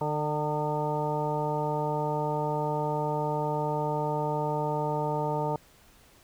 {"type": "harmonic tone with a mistuned harmonic", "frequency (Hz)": 150, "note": "D3", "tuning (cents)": 37, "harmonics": [1, 2, 3, 4, 5, 6, 8], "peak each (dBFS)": [-32, -38, -33, -34, -38, -31, -43], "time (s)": [0.01, 5.56], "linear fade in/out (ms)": 2, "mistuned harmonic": 8, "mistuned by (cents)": 29, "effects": ["pink hiss -58 dBFS RMS until 6.23 s"]}